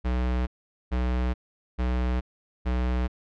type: tone bursts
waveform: square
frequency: 62 Hz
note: B1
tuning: 7 cents sharp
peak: -24 dBFS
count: 4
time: 0.04-3.08 s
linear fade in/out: 20 ms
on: 430 ms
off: 440 ms
effects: low-pass 3000 Hz 12 dB/octave